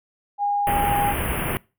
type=tone; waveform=sine; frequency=815 Hz; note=G#5; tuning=33 cents flat; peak=-19 dBFS; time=0.38-1.15 s; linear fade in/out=50 ms
type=band-stop noise; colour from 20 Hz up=pink; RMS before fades=-25 dBFS; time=0.67-1.57 s; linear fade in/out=0 ms; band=3100 to 9400 Hz; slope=96 dB/octave
effects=noise-tail reverb RT60 0.3 s tail -24 dB re dry